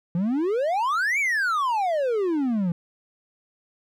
triangle exponential two-way sweep, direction up then down, 164.81 to 2354 to 164.81 Hz, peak -19 dBFS, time 0.15-2.72 s, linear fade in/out 2 ms, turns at 1.19 s, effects none

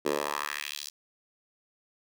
10% pulse tone with high-pass filter sweep, 73.1 Hz, D2, 7 cents flat, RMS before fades -33 dBFS, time 0.05-0.9 s, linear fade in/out 10 ms, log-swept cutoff 370 to 5300 Hz, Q 1.9, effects none

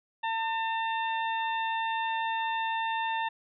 harmonic tone, 901 Hz, A5, 41 cents sharp, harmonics 1 / 2 / 3 / 4, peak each -29 / -35 / -39 / -41 dBFS, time 0.23-3.29 s, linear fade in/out 10 ms, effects none

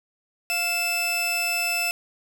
sawtooth tone pair together, 698.5 / 2637 Hz, F5 / E7, 0 / 0 cents, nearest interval octave + major seventh, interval 2300 cents, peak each -27 / -20 dBFS, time 0.5-1.91 s, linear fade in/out 0 ms, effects none

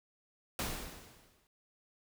pink noise with exponential decay, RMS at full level -34 dBFS, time 0.59-1.47 s, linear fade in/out 1 ms, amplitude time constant 190 ms, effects none

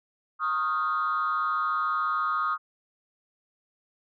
sine tone with frequency modulation, 1244.5 Hz, D#6, in tune, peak -23 dBFS, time 0.39-2.58 s, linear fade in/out 50 ms, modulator 154 Hz, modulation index 0.87, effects tanh soft clip ceiling -20 dBFS

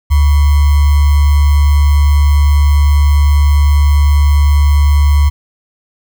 sine tone with sample-and-hold, 72.5 Hz, D2, 22 cents flat, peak -5 dBFS, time 0.1-5.3 s, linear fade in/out 20 ms, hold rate 1050 Hz, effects none

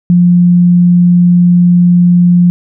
sine tone, 176 Hz, F3, 14 cents sharp, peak -3 dBFS, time 0.1-2.5 s, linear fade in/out 0 ms, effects none

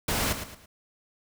pink noise with echo, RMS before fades -27 dBFS, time 0.08-0.33 s, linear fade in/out 5 ms, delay 110 ms, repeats 3, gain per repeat -9 dB, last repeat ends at 0.66 s, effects none

